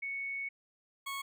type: tone pair in turn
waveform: sine / 20% pulse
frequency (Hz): 2217 / 1102.1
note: C#7 / C#6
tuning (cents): 0 / -10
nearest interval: octave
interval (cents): 1210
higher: first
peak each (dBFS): -35 / -32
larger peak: second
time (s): 0.02-0.49 / 1.06-1.22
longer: first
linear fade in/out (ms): 10
effects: none